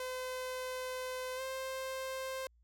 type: tone with pitch glide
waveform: sawtooth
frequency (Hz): 511 to 525.7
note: C5 to C5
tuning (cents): -41 to +8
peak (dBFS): -34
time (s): 0-2.47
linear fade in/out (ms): 2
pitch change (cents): +49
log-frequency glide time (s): 1.36-1.41
effects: added 58 Hz sine -64 dBFS peak until 2.63 s